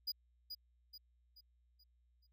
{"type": "tone with echo", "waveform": "square", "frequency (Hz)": 4907, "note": "D#8", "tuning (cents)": -25, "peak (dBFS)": -37, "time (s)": [0.07, 0.12], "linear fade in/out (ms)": 10, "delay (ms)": 430, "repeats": 5, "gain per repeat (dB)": -7, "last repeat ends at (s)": 2.27, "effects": ["added 60 Hz sine -70 dBFS peak until 2.32 s"]}